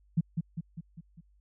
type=tone with echo; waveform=sine; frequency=164.81 Hz; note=E3; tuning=in tune; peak=-21 dBFS; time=0.17-0.21 s; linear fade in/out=10 ms; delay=200 ms; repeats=5; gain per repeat=-5 dB; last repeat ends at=1.21 s; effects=added 50 Hz sine -61 dBFS peak until 1.4 s